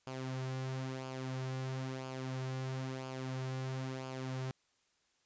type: tone with flanger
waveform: sawtooth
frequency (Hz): 130.8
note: C3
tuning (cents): 0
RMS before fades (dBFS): -40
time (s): 0.07-4.51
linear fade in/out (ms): 0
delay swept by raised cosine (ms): 0.51 to 4.51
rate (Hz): 1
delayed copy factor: -0.55
effects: white hiss -75 dBFS RMS until 5.25 s + resampled to 16000 Hz